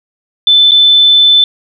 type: tone with dropouts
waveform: sine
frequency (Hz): 3520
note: A7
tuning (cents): 0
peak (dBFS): -3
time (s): 0.47-1.44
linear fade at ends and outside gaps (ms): 2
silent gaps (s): 0.711-0.717
effects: none